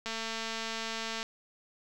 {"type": "click train", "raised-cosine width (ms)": 0.2, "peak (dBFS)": -19, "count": 264, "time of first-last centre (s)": [0.06, 1.229], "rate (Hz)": 225, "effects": []}